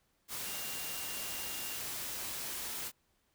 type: tone in noise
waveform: sine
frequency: 2794 Hz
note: F7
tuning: in tune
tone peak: -48 dBFS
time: 0.43-1.8 s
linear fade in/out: 50 ms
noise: white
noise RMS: -40 dBFS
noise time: 0.28-2.92 s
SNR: -11 dB
effects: pink hiss -75 dBFS RMS until 3.34 s